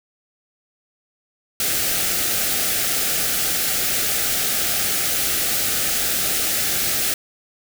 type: band-stop noise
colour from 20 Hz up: white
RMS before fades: -21 dBFS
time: 1.6-7.14 s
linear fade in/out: 2 ms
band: 830 to 1200 Hz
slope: 96 dB/octave
effects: none